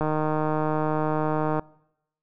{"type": "click train", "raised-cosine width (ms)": 1, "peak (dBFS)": -12, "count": 245, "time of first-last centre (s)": [0.01, 1.594], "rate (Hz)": 154, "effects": ["noise-tail reverb RT60 0.8 s tail -23 dB re dry"]}